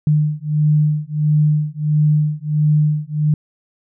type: beating tone pair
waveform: sine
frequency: 150.4 / 151.9 Hz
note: D3 / D#3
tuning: +42 / -41 cents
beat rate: 1.5 Hz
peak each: -16 dBFS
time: 0.07-3.34 s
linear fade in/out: 2 ms
effects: none